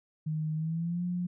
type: tone with pitch glide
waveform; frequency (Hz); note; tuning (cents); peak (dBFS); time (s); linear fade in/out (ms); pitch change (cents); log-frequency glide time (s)
sine; 155.56 to 177.66; D#3 to F3; 0 to +30; -29; 0.26-1.27; 10; +230; 0.55-1.04
effects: none